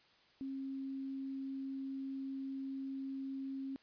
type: tone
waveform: sine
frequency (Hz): 269.5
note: C#4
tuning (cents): -49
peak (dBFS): -39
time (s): 0.41-3.76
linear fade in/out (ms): 0
effects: white hiss -67 dBFS RMS until 3.82 s + resampled to 11025 Hz